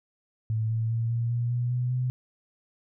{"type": "tone with pitch steps", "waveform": "sine", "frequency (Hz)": [110.5, 112.63, 114.79, 117, 119.25, 121.55, 123.89, 126.27], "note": ["A2", "A2", "A#2", "A#2", "A#2", "B2", "B2", "B2"], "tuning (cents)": [8, 41, -26, 7, 40, -27, 6, 39], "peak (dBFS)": -24, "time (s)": [0.5, 2.1], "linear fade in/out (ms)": 0, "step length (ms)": 200, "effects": []}